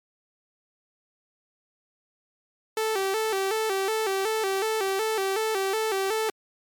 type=tone with vibrato; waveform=sawtooth; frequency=412.2 Hz; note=G#4; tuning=13 cents flat; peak=-20 dBFS; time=2.77-6.3 s; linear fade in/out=2 ms; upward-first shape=square; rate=2.7 Hz; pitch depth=110 cents each way; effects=MP3 96 kbps